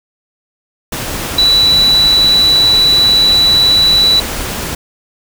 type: tone in noise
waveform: sine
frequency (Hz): 3951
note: B7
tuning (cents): 0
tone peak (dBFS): -6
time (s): 1.38-4.2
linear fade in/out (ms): 5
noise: pink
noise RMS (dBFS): -20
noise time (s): 0.92-4.75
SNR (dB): +11
effects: none